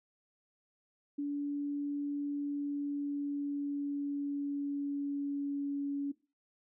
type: tone with pitch glide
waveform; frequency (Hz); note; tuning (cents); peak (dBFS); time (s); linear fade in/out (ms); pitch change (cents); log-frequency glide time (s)
sine; 287.2 to 282.3; D4 to C#4; -39 to +32; -32; 1.18-6.12; 10; -29; 2.33-5.94
effects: noise-tail reverb RT60 0.3 s tail -18 dB re dry